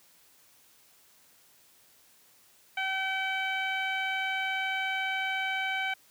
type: tone with low-pass filter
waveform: 15% pulse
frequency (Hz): 766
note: G5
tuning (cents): -40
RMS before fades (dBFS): -31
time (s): 2.77-5.94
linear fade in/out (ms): 5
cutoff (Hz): 2600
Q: 1.8
effects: white hiss -61 dBFS RMS until 6.1 s + high-pass 60 Hz 12 dB/octave